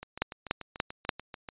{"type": "two click trains", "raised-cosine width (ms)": 0.3, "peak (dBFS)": [-24, -9], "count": [11, 4], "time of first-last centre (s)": [[0.03, 1.488], [0.22, 1.092]], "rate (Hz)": [6.86, 3.44], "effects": ["resampled to 8000 Hz"]}